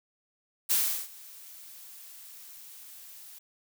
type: noise with ADSR envelope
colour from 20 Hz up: blue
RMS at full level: -24 dBFS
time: 0.69-3.39 s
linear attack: 23 ms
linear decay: 360 ms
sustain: -24 dB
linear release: 9 ms
effects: none